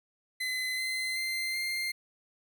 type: tone with pitch steps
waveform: 30% pulse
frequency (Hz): 2033 / 2057 / 2081 / 2105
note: B6 / C7 / C7 / C7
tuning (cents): +50 / -30 / -10 / +10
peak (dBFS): -28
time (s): 0.4-1.92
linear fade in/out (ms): 10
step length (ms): 380
effects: none